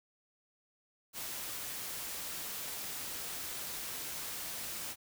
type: noise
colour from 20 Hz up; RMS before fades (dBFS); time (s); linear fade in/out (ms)
white; -41; 1.13-4.96; 50
effects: none